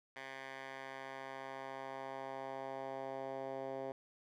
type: tone with band-pass filter sweep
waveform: 10% pulse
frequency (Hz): 134.1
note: C3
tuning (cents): +43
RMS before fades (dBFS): -45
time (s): 0.16-3.92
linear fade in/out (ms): 2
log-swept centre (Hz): 1800 to 550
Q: 1.4
effects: none